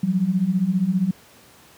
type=beating tone pair; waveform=sine; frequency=175.3 / 190.3 Hz; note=F3 / F#3; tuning=+7 / +49 cents; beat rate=15 Hz; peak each=-22 / -19 dBFS; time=0.03-1.11 s; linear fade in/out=5 ms; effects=pink hiss -50 dBFS RMS until 1.77 s + high-pass 100 Hz 12 dB/octave